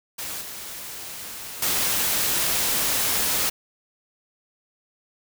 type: noise with level steps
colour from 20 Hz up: white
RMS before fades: -32 / -36 / -23 dBFS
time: 0.18-3.5 s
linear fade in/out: 10 ms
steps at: 0.41 / 1.62 s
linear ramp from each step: 5 ms
effects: none